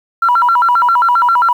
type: tone with vibrato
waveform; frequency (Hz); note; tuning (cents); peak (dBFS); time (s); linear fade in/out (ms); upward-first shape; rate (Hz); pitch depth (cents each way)
sine; 1153; D6; -32; -7; 0.22-1.53; 5; square; 7.5; 290
effects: tanh soft clip ceiling -3 dBFS + 7-bit